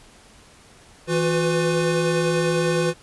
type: tone cluster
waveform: square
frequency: 163.7 / 359.4 / 501 Hz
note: E3 / F4 / B4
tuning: -12 / +50 / +25 cents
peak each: -24 dBFS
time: 1.07-2.94 s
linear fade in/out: 50 ms
effects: pink hiss -50 dBFS RMS until 3.02 s + resampled to 24000 Hz